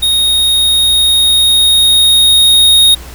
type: tone with level ramp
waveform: square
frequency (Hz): 3729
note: A#7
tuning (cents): 0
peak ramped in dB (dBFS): -9 to -4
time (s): 0.02-2.95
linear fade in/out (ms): 10
effects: added 60 Hz sine -28 dBFS peak until 3.14 s + pink hiss -33 dBFS RMS until 3.14 s